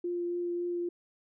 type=tone with vibrato; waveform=sine; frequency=349.2 Hz; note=F4; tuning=in tune; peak=-30 dBFS; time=0.04-0.89 s; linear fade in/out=5 ms; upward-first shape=triangle; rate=3.6 Hz; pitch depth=11 cents each way; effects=none